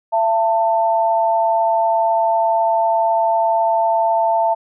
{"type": "tone pair together", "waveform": "sine", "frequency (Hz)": [674, 892], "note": ["E5", "A5"], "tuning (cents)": [38, 23], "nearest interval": "perfect fourth", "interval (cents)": 485, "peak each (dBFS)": -16, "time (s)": [0.12, 4.55], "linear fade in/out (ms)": 20, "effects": []}